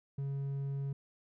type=tone with hard clipping; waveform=sine; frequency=138.59 Hz; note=C#3; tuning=in tune; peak=-35 dBFS; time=0.18-0.93 s; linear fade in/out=5 ms; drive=3 dB; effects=none